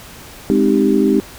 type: chord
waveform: sine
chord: Ab major seventh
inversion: none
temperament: equal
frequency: 207.7 / 261.6 / 311.1 / 392 Hz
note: Ab3 / C4 / Eb4 / G4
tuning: 0 / 0 / 0 / 0 cents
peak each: -16 dBFS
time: 0.5-1.2 s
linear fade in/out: 0 ms
effects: pink hiss -37 dBFS RMS until 1.38 s